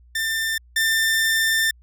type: tone pair in turn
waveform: sawtooth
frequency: 1791 / 1791 Hz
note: A6 / A6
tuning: +30 / +30 cents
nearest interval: unison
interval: 0 cents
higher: neither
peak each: -18 / -14 dBFS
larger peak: second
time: 0.15-0.58 / 0.76-1.71 s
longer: second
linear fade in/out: 5 ms
effects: added 60 Hz sine -48 dBFS peak until 1.82 s